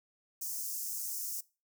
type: high-pass noise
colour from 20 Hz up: white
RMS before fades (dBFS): -38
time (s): 0.41-1.41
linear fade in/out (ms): 10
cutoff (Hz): 5400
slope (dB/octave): 48
effects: noise-tail reverb RT60 0.3 s tail -21 dB re dry